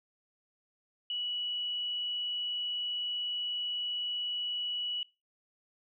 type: tone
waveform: sine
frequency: 2939 Hz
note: F#7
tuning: 12 cents flat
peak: -32 dBFS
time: 1.1-5.03 s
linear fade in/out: 2 ms
effects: noise-tail reverb RT60 0.3 s tail -23 dB re dry